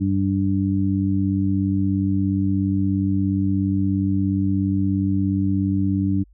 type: harmonic tone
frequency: 97 Hz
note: G2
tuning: 18 cents flat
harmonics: 1 / 2 / 3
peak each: -22 / -22 / -22 dBFS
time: 0-6.24 s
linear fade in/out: 20 ms
effects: added 50 Hz sine -49 dBFS peak until 6.33 s